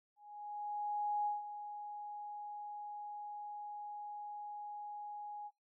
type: tone with ADSR envelope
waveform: sine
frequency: 830.6 Hz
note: G#5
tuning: in tune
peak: -32 dBFS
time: 0.16-5.51 s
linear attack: 1100 ms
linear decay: 160 ms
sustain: -11 dB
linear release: 47 ms
effects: noise-tail reverb RT60 0.2 s tail -23 dB re dry